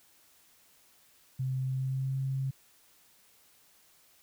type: tone with pitch glide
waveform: sine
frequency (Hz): 130.81 to 134.02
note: C3 to C3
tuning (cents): 0 to +42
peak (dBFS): -29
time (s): 1.39-2.51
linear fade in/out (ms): 10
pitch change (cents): +42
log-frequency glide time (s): 1.65-2.17
effects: white hiss -63 dBFS RMS until 4.22 s